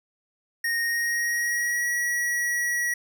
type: tone with pitch glide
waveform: square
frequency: 1858 to 1921.3 Hz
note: A#6 to B6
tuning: -6 to -48 cents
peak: -24 dBFS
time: 0.64-2.94 s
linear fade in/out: 5 ms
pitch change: +58 cents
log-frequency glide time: 0.8-1.91 s
effects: none